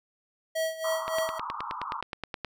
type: tone with tremolo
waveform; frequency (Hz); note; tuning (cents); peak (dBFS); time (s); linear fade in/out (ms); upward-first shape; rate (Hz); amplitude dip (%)
square; 644; E5; -41; -26; 0.55-1.39; 10; sine; 3.5; 80
type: band-pass noise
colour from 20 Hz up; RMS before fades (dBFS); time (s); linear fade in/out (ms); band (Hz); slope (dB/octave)
pink; -36; 0.84-2.01; 5; 890 to 1300; 96
type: click train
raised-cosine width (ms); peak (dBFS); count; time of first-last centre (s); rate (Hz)
0.3; -17; 14; 1.08-2.447; 9.51
effects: none